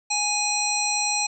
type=harmonic tone with a mistuned harmonic; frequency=830.6 Hz; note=G#5; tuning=in tune; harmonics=1 / 3 / 5 / 7 / 9; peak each=-28 / -28 / -28 / -28 / -28 dBFS; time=0.1-1.27 s; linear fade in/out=10 ms; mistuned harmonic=9; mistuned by=+34 cents; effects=none